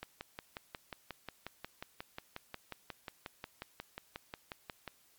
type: click train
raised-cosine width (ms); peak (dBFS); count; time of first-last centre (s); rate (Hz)
0.3; -25; 28; 0.03-4.877; 5.57
effects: white hiss -67 dBFS RMS until 5.18 s + MP3 96 kbps